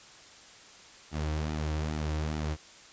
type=tone with flanger; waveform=sawtooth; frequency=76.8 Hz; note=D#2; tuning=22 cents flat; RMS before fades=-32 dBFS; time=1.11-2.57 s; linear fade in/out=50 ms; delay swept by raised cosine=1.8 to 4.9 ms; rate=2.4 Hz; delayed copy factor=-0.6; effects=white hiss -52 dBFS RMS until 2.92 s + resampled to 16000 Hz